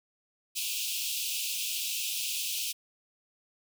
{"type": "high-pass noise", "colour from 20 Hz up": "pink", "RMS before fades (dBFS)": -33, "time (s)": [0.55, 2.73], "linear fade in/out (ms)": 20, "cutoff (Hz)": 2500, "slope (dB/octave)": 96, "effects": []}